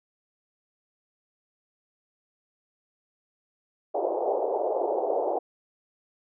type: band-pass noise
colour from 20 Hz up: pink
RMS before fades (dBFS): -27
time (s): 3.94-5.39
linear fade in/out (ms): 10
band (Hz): 380 to 810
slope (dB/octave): 48
effects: none